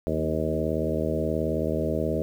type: harmonic tone with a mistuned harmonic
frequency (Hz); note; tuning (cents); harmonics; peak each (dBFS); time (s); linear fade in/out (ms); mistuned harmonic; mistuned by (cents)
78.7; D#2; +20; 1 / 2 / 3 / 4 / 5 / 6 / 7 / 8; -32 / -32 / -32 / -32 / -32 / -32 / -32 / -32; 0.07-2.22; 0; 3; -23
effects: 9-bit